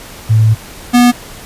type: tone pair in turn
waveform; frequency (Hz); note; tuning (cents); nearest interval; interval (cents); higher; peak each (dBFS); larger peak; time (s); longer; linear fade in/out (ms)
sine / square; 110 / 243.6; A2 / B3; 0 / -24; octave + major second; 1376; second; -5; neither; 0.29-0.55 / 0.93-1.12; first; 20
effects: pink hiss -32 dBFS RMS until 1.45 s + resampled to 32000 Hz